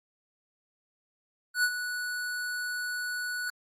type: tone with ADSR envelope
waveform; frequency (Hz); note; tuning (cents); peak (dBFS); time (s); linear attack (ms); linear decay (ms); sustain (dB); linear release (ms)
square; 1475; F#6; -6; -22; 1.54-3.5; 94; 61; -10; 4
effects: AAC 48 kbps